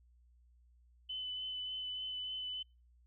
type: tone with vibrato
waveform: sine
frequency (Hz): 3017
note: F#7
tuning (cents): +33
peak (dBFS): -38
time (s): 1.09-2.63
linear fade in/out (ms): 10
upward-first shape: triangle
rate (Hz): 3.4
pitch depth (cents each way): 15
effects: noise-tail reverb RT60 0.3 s tail -25 dB re dry + added 60 Hz sine -63 dBFS peak until 3.06 s